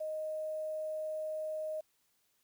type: tone with quantisation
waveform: sine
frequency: 622.3 Hz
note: D#5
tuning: in tune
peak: -35 dBFS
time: 0-1.81 s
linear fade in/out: 10 ms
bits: 10
effects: white hiss -75 dBFS RMS until 2.43 s